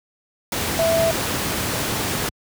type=tone in noise; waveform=sine; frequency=659.3 Hz; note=E5; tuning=in tune; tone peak=-16 dBFS; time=0.79-1.11 s; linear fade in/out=2 ms; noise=pink; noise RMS=-23 dBFS; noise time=0.52-2.29 s; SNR=+4 dB; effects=high-pass 80 Hz 12 dB/octave